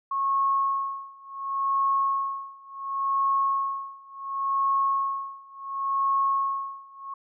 sine tone with tremolo, 1094 Hz, C#6, 23 cents flat, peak -20 dBFS, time 0.11-7.14 s, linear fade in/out 5 ms, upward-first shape sine, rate 0.7 Hz, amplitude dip 95%, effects none

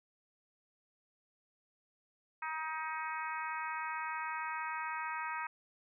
harmonic tone, 315.5 Hz, D#4, 24 cents sharp, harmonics 3 / 4 / 5 / 6 / 7 / 8, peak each -40 / -42 / -44 / -46 / -47 / -48 dBFS, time 2.42-5.47 s, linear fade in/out 5 ms, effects none

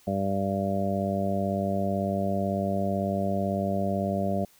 harmonic tone, 98 Hz, G2, in tune, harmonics 1 / 2 / 3 / 4 / 5 / 6 / 7, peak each -33 / -28 / -38 / -36 / -39 / -31 / -32 dBFS, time 0.07-4.45 s, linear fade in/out 5 ms, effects white hiss -59 dBFS RMS until 4.59 s

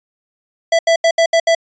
square tone bursts at uneven times, 663 Hz, E5, 10 cents sharp, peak -10 dBFS, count 6, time 0.72-0.79 / 0.87-0.96 / 1.04-1.11 / 1.18-1.26 / 1.33-1.4 / 1.47-1.55 s, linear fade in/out 5 ms, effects resampled to 16000 Hz

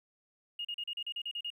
triangle tone bursts, 2856 Hz, F7, 38 cents sharp, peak -31 dBFS, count 10, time 0.59-1.503 s, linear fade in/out 5 ms, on 58 ms, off 37 ms, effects tanh soft clip ceiling -33 dBFS

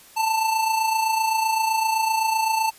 square tone with amplitude modulation, 886 Hz, A5, 12 cents sharp, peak -18 dBFS, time 0.16-2.71 s, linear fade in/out 20 ms, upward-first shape sine, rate 27.8 Hz, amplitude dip 50%, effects white hiss -49 dBFS RMS until 2.78 s + resampled to 32000 Hz

